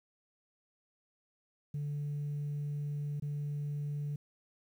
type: tone with dropouts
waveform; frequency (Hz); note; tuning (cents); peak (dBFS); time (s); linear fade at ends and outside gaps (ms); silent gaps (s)
sine; 145.9; D3; -11; -32; 1.74-4.16; 5; 3.199-3.222
effects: tanh soft clip ceiling -32 dBFS + 11-bit